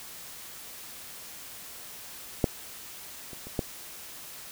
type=clicks; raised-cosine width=2 ms; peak=-8 / -29 / -29 / -13 dBFS; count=4; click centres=2.442 / 3.332 / 3.47 / 3.592 s; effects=white hiss -44 dBFS RMS until 4.51 s